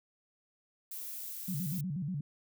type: noise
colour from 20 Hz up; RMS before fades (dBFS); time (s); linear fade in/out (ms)
violet; -42; 0.91-1.81; 5
type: tone with vibrato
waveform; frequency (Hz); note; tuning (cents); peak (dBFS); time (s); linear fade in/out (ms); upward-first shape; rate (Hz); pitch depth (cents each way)
sine; 163.5; E3; -14; -33; 1.48-2.21; 5; square; 8.3; 220
effects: none